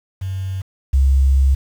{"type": "tone pair in turn", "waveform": "sine", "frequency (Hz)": [95.1, 67.38], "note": ["F#2", "C#2"], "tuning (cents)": [48, -49], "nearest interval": "tritone", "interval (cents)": 597, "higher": "first", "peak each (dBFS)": [-21, -10], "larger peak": "second", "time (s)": [[0.21, 0.62], [0.93, 1.55]], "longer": "second", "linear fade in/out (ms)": 10, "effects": ["7-bit"]}